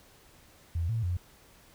sine tone with pitch steps, 84.1 / 113.7 / 88.8 Hz, E2 / A#2 / F2, +35 / -43 / +29 cents, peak -27 dBFS, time 0.75-1.17 s, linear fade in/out 5 ms, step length 140 ms, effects pink hiss -58 dBFS RMS until 1.74 s

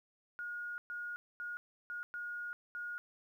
sine tone bursts at uneven times, 1436 Hz, F6, 48 cents sharp, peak -39 dBFS, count 6, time 0.39-0.78 / 0.9-1.16 / 1.4-1.57 / 1.9-2.03 / 2.14-2.53 / 2.75-2.98 s, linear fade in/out 0 ms, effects 12-bit

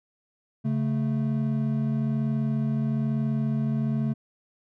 triangle tone pair together, 138.9 / 220 Hz, C#3 / A3, +4 / 0 cents, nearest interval minor sixth, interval 796 cents, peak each -24 / -24 dBFS, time 0.64-4.14 s, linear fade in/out 20 ms, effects none

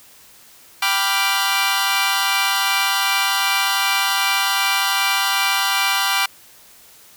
15% pulse chord, G dominant seventh, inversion none, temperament equal, 784 / 987.8 / 1174.7 / 1396.9 Hz, G5 / B5 / D6 / F6, 0 / 0 / 0 / 0 cents, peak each -16 dBFS, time 0.82-6.26 s, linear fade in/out 5 ms, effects white hiss -47 dBFS RMS until 7.16 s

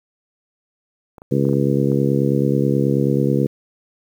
clicks, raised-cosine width 1 ms, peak -25 dBFS, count 6, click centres 1.182 / 1.219 / 1.452 / 1.49 / 1.532 / 1.919 s
harmonic tone, 69.3 Hz, C#2, in tune, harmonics 2 / 3 / 4 / 5 / 6 / 7, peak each -19 / -21 / -22 / -23 / -24 / -24 dBFS, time 1.31-3.47 s, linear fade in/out 10 ms
effects 8-bit

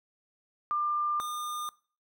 sine / square tone pair in turn, 1195 / 1210.3 Hz, D6 / D#6, +30 / -48 cents, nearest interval unison, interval 22 cents, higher second, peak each -26 / -34 dBFS, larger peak first, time 0.71-1.2 / 1.2-1.69 s, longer neither, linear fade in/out 0 ms, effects noise-tail reverb RT60 0.4 s tail -21 dB re dry

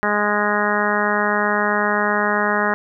harmonic tone, 207.7 Hz, G#3, in tune, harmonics 1 / 2 / 3 / 4 / 5 / 6 / 7 / 8 / 9, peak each -25 / -25 / -25 / -25 / -25 / -25 / -25 / -25 / -25 dBFS, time 0.03-2.74 s, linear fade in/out 0 ms, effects none

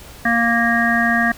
harmonic tone, 233.1 Hz, A#3, in tune, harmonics 1 / 3 / 5 / 7 / 8, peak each -19 / -21 / -25 / -19 / -19 dBFS, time 0.25-1.32 s, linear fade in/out 5 ms, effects added 60 Hz sine -44 dBFS peak until 1.37 s + pink hiss -40 dBFS RMS until 1.37 s

